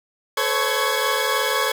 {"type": "tone cluster", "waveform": "20% pulse", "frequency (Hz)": [436.7, 509, 552, 1108, 1675], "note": ["A4", "C5", "C#5", "C#6", "G#6"], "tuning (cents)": [-13, -48, -7, -1, 14], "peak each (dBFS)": -21, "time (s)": [0.37, 1.72], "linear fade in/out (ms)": 5, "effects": []}